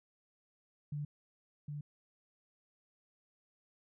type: tone with echo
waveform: sine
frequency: 146.83 Hz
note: D3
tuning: in tune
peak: -36 dBFS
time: 0.92-1.05 s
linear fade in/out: 5 ms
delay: 760 ms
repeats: 1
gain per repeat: -3 dB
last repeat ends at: 1.81 s
effects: none